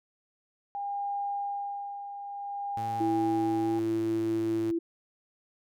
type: tone with tremolo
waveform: sine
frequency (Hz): 806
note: G5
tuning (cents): +48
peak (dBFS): -29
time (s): 0.75-3.79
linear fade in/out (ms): 0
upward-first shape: sine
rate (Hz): 0.54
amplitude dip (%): 60
type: tone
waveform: sawtooth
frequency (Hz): 110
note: A2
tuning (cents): 0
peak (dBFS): -34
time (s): 2.77-4.71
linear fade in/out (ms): 0
type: tone with pitch glide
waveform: sine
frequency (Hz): 329.4 to 335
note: E4 to E4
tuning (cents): -1 to +28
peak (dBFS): -26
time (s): 3-4.79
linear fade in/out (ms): 10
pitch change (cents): +29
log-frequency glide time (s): 3.58-3.76
effects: none